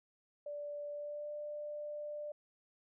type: tone with pitch glide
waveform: sine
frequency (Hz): 584 to 593.5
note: D5 to D5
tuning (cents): -10 to +18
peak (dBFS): -40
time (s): 0.46-2.32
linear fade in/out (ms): 5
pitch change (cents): +28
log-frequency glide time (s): 0.91-1.31
effects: none